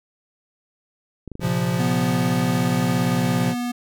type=clicks; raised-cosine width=3 ms; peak=-21 dBFS; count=6; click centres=1.277 / 1.317 / 1.354 / 1.396 / 1.433 / 1.472 s
type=chord; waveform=square; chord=Bb suspended second; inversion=none; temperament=equal with one note detuned; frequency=116.54 / 133.87 / 174.61 Hz; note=Bb2 / C3 / F3; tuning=0 / +40 / 0 cents; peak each=-27 / -26 / -23 dBFS; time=1.4-3.55 s; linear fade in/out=50 ms
type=tone with pitch glide; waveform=square; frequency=246.9 to 243.2 Hz; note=B3 to B3; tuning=0 to -26 cents; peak=-24 dBFS; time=1.79-3.72 s; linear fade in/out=10 ms; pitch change=-26 cents; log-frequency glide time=2.91-3.59 s
effects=none